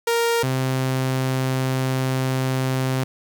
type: tone pair in turn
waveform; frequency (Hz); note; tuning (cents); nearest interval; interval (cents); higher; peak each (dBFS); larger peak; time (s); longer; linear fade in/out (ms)
sawtooth; 466.2 / 130.82; A#4 / C3; 0 / 0; octave + minor seventh; 2200; first; -14 / -16; first; 0.07-0.43 / 0.43-3.04; second; 5
effects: 9-bit